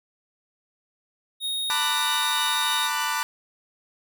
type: tone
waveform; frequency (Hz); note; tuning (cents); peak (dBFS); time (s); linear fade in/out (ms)
square; 3731; A#7; +1; -26; 1.4-2.9; 50
type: chord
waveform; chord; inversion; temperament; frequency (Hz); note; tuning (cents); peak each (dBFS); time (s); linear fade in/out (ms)
sawtooth; B minor seventh; third; equal with one note detuned; 895.9 / 987.8 / 1174.7 / 1480; A5 / B5 / D6 / F#6; +31 / 0 / 0 / 0; -26; 1.7-3.23; 0
effects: none